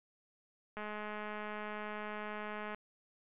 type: click train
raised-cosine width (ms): 0.5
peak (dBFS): -28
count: 418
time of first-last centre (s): 0.77-2.746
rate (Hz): 211
effects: resampled to 8000 Hz